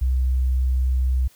sine tone, 64 Hz, C2, 38 cents flat, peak -17 dBFS, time 0.01-1.28 s, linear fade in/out 10 ms, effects white hiss -55 dBFS RMS until 1.35 s

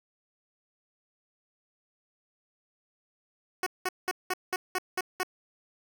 10% pulse tone bursts, 369 Hz, F#4, 5 cents flat, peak -19 dBFS, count 8, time 3.63-5.232 s, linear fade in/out 2 ms, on 34 ms, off 190 ms, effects none

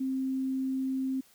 sine tone, 263.9 Hz, C4, 15 cents sharp, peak -28 dBFS, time 0-1.21 s, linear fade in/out 10 ms, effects white hiss -61 dBFS RMS until 1.34 s

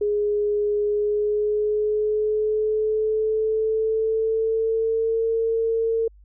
sine tone with pitch glide, 415.3 to 452.9 Hz, G#4 to A#4, 0 to -50 cents, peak -19 dBFS, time 0.01-6.08 s, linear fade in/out 5 ms, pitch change +150 cents, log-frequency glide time 0.84-5.29 s, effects added 50 Hz sine -47 dBFS peak until 6.24 s

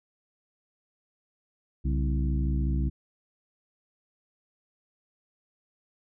harmonic tone with a mistuned harmonic, 65.1 Hz, C2, 8 cents flat, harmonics 1 / 2 / 3 / 4 / 5, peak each -25 / -31 / -35 / -37 / -39 dBFS, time 1.84-2.9 s, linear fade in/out 20 ms, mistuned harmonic 2, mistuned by +140 cents, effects none

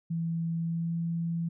sine tone with pitch glide, 165.9 to 167.63 Hz, E3 to E3, +11 to +29 cents, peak -28 dBFS, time 0.1-1.49 s, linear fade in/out 10 ms, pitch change +18 cents, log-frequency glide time 0.58-0.95 s, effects none

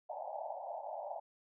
pink band-pass noise, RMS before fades -43 dBFS, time 0.09-1.2 s, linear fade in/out 10 ms, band 580 to 890 Hz, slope 96 dB/octave, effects none

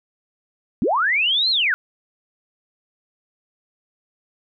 sine linear two-way sweep, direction up then down, 174.2 to 4300 to 1392 Hz, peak -16 dBFS, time 0.82-1.74 s, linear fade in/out 0 ms, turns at 1.5 s, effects none

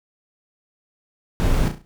brown noise with echo, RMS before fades -18 dBFS, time 1.4-1.68 s, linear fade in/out 0 ms, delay 34 ms, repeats 5, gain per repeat -7 dB, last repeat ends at 1.85 s, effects none

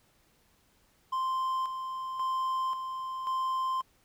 triangle tone with tremolo, 1044 Hz, C6, 4 cents flat, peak -26 dBFS, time 1.12-3.82 s, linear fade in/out 10 ms, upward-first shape square, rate 0.93 Hz, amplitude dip 50%, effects pink hiss -67 dBFS RMS until 4.04 s

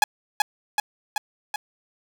sawtooth tone with echo, 839 Hz, G#5, 17 cents sharp, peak -9 dBFS, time 0.02-0.04 s, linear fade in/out 2 ms, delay 380 ms, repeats 4, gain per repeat -3 dB, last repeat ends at 1.56 s, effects none

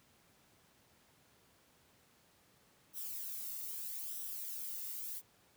violet noise with flanger, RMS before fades -43 dBFS, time 2.93-5.22 s, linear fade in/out 50 ms, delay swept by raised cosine 0.43 to 1.26 ms, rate 0.79 Hz, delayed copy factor -0.55, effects pink hiss -68 dBFS RMS until 5.56 s + high-pass 80 Hz 12 dB/octave

